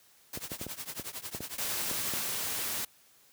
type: noise with tremolo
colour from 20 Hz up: white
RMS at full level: -37 dBFS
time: 0.33-2.24 s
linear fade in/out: 2 ms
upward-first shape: triangle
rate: 11 Hz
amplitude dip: 95%
type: clicks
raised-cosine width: 2 ms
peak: -25 dBFS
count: 9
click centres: 0.374 / 0.518 / 0.614 / 0.666 / 0.997 / 1.348 / 1.406 / 1.913 / 2.137 s
type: noise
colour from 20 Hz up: white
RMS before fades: -34 dBFS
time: 1.58-2.85 s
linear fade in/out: 5 ms
effects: white hiss -62 dBFS RMS until 3.32 s + high-pass 60 Hz 12 dB/octave